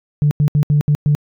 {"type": "tone bursts at uneven times", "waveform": "sine", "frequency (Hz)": 147.3, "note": "D3", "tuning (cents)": 6, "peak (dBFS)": -9, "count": 6, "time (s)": [[0.22, 0.31], [0.4, 0.48], [0.55, 0.63], [0.7, 0.81], [0.88, 0.95], [1.06, 1.15]], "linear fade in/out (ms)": 0, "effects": ["tanh soft clip ceiling -6 dBFS"]}